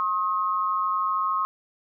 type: tone pair together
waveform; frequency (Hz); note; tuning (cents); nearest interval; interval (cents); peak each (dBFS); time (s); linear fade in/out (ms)
sine; 1074 / 1265; C6 / D#6; +45 / +28; minor third; 283; -24 / -26; 0-1.45; 0
effects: none